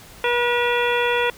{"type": "harmonic tone with a mistuned harmonic", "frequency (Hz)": 482.4, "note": "B4", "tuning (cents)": -41, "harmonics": [1, 2, 3, 4, 5, 6, 7], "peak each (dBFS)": [-21, -24, -26, -27, -28, -29, -29], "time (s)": [0.24, 1.3], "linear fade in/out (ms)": 2, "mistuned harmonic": 6, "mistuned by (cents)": -110, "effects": ["pink hiss -44 dBFS RMS until 1.37 s"]}